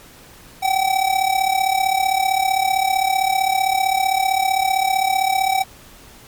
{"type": "tone with amplitude modulation", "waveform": "square", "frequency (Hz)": 766, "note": "G5", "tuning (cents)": -40, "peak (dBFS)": -13, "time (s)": [0.62, 5.64], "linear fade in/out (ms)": 20, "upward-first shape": "sine", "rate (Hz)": 35.5, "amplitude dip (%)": 75, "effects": ["pink hiss -44 dBFS RMS until 6.27 s", "MP3 96 kbps"]}